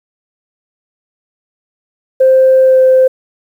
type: tone with pitch glide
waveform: sine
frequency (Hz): 523.3 to 519.4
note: C5 to C5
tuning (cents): 0 to -13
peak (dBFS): -3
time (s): 2.2-3.08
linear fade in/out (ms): 10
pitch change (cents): -13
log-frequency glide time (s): 2.63-2.8
effects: tanh soft clip ceiling 0 dBFS + 7-bit